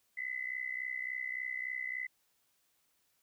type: tone with amplitude modulation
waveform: sine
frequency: 2018 Hz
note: B6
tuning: 37 cents sharp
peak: -32 dBFS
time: 0.17-2.07 s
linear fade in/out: 10 ms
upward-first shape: sine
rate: 63.5 Hz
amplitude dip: 85%
effects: white hiss -75 dBFS RMS until 3.22 s

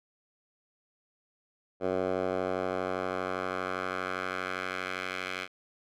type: tone with band-pass filter sweep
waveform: 10% pulse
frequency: 92.5 Hz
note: F#2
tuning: in tune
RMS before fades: -33 dBFS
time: 1.8-5.48 s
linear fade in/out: 50 ms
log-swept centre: 570 to 2300 Hz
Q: 1.4
effects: none

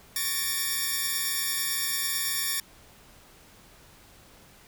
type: tone cluster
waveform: 5% pulse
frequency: 1112 / 1754 / 1843 / 2345 / 5520 Hz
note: C#6 / A6 / A#6 / D7 / F8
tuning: +5 / -6 / -20 / -3 / -21 cents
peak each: -25 / -21 / -22 / -25 / -27 dBFS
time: 0.16-2.6 s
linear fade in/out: 2 ms
effects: pink hiss -54 dBFS RMS until 4.67 s

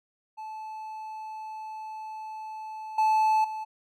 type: tone with level steps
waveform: triangle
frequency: 870 Hz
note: A5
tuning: 20 cents flat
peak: -34 / -18 / -30 dBFS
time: 0.37-3.65 s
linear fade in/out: 20 ms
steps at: 2.98 / 3.44 s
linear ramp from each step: 5 ms
effects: none

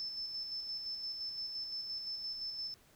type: tone with tremolo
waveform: sine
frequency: 5274 Hz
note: E8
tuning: in tune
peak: -37 dBFS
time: 0-2.74 s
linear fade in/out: 0 ms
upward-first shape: square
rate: 5.8 Hz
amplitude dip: 35%
effects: pink hiss -65 dBFS RMS until 2.95 s

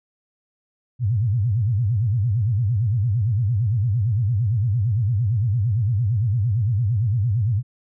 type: tone with vibrato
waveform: sine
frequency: 110 Hz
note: A2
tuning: in tune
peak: -17 dBFS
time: 0.99-7.63 s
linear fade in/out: 50 ms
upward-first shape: sine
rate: 8.8 Hz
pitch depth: 250 cents each way
effects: none

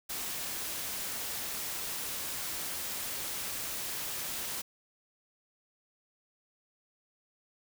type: noise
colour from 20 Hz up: white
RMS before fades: -37 dBFS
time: 0.09-4.62 s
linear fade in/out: 10 ms
effects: none

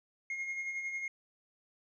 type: tone with tremolo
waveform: triangle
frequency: 2144 Hz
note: C7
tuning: 42 cents sharp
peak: -32 dBFS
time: 0.3-1.08 s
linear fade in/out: 2 ms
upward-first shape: sine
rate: 11 Hz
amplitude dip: 45%
effects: resampled to 16000 Hz

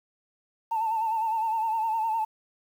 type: tone with vibrato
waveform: sine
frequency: 890 Hz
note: A5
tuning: 20 cents sharp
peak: -23 dBFS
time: 0.71-2.25 s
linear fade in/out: 10 ms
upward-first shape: sine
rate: 9.8 Hz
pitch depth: 57 cents each way
effects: tanh soft clip ceiling -20 dBFS + 9-bit

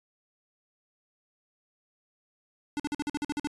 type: tone bursts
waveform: square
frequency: 293.7 Hz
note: D4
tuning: in tune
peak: -29 dBFS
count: 10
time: 2.77-3.472 s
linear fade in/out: 0 ms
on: 27 ms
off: 48 ms
effects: resampled to 24000 Hz

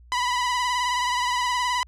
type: tone with vibrato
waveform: sawtooth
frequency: 987.8 Hz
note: B5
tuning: in tune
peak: -18 dBFS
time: 0.12-1.83 s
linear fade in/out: 0 ms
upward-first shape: sine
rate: 19 Hz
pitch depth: 41 cents each way
effects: added 60 Hz sine -47 dBFS peak until 1.87 s + low-pass 7000 Hz 12 dB/octave

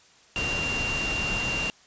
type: tone in noise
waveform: sine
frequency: 2773 Hz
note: F7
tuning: 13 cents flat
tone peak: -27 dBFS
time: 0.36-1.7 s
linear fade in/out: 0 ms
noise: pink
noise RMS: -31 dBFS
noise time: 0.36-1.7 s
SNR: +1 dB
effects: white hiss -56 dBFS RMS until 1.86 s + resampled to 16000 Hz

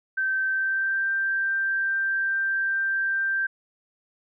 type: tone with pitch glide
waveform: sine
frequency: 1550 to 1574.4 Hz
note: G6 to G6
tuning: -20 to +7 cents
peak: -22 dBFS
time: 0.17-3.47 s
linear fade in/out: 10 ms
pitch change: +27 cents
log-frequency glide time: 0.49-1.03 s
effects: none

